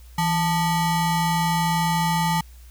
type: ring-modulated tone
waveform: square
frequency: 523.3 Hz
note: C5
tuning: in tune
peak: -17 dBFS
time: 0.18-2.41 s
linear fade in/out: 5 ms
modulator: 358 Hz
effects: added 60 Hz sine -42 dBFS peak until 2.7 s + white hiss -55 dBFS RMS until 2.7 s